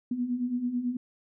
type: beating tone pair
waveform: sine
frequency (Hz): 238.9 / 248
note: A#3 / B3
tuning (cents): +43 / +7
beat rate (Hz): 9.1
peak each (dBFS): -34 / -28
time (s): 0.11-0.97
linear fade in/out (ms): 5
effects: none